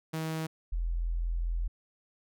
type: tone pair in turn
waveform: sawtooth / sine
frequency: 159.6 / 42.27 Hz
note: D#3 / E1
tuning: +44 / +44 cents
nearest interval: octave + major seventh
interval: 2300 cents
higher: first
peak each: -28 dBFS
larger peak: neither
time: 0.13-0.47 / 0.72-1.68 s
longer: second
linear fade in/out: 10 ms
effects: none